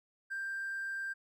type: tone with hard clipping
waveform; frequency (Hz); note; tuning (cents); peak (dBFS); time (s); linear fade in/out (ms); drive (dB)
triangle; 1582; G6; +15; -36; 0.3-1.14; 20; 4
effects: none